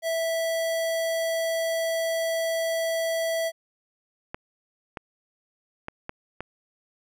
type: tone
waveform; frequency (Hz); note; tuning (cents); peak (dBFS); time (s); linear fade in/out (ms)
square; 657; E5; -6; -25; 0.02-3.52; 50
type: clicks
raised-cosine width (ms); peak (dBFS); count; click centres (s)
0.5; -18; 5; 4.345 / 4.972 / 5.884 / 6.094 / 6.406
effects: none